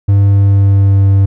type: tone with pitch glide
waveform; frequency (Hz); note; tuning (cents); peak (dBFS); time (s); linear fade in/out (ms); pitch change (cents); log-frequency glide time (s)
triangle; 99.8 to 98.03; G2 to G2; +32 to +1; -3; 0.08-1.26; 10; -31; 0.19-1.08
effects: none

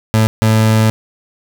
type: tone bursts at uneven times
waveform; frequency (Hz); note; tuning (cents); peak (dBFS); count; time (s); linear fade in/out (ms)
30% pulse; 110; A2; 0; -6; 2; 0.14-0.27 / 0.42-0.9; 0
effects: none

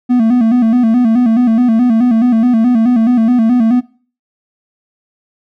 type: tone with vibrato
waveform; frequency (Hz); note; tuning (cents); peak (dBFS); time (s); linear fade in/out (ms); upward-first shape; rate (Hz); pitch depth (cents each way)
triangle; 235.6; A#3; +19; -5; 0.09-3.81; 20; square; 4.7; 86
effects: noise-tail reverb RT60 0.4 s tail -19 dB re dry

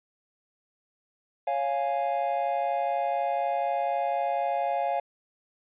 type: chord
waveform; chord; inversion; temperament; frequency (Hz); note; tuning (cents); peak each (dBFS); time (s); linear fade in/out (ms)
triangle; Db major; none; equal; 554.4 / 698.5 / 830.6; Db5 / F5 / Ab5; 0 / 0 / 0; -29 / -26 / -28; 1.47-5; 5
effects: resampled to 8000 Hz

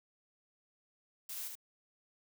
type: noise with echo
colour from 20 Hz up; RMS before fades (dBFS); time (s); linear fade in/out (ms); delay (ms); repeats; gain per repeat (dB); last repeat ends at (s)
blue; -43; 1.29-1.48; 5; 74; 1; -3; 1.554
effects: none

